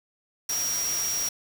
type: tone in noise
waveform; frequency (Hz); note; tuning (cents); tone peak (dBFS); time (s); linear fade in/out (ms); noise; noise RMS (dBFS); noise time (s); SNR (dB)
sine; 5670; F8; +25; -26; 0.49-1.29; 5; white; -33; 0.49-1.29; +4
effects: none